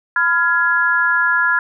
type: chord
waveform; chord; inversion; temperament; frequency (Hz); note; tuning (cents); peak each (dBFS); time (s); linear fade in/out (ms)
sine; F diminished; second; just; 1005.8 / 1396.9 / 1676.3; Cb6 / F6 / Ab6; +31 / 0 / +16; -21 / -16 / -16; 0.16-1.59; 2
effects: none